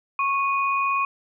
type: tone pair together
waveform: sine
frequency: 1100 / 2479 Hz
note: C#6 / D#7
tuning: -14 / -7 cents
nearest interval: octave + major second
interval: 1407 cents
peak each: -21 / -26 dBFS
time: 0.19-1.05 s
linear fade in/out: 2 ms
effects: none